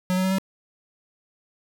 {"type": "tone with pitch steps", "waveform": "square", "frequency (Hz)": [183.5, 186.17, 188.88, 191.62], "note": ["F#3", "F#3", "F#3", "G3"], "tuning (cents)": [-14, 11, 36, -39], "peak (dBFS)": -21, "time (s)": [0.1, 0.384], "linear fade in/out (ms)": 0, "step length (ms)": 71, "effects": []}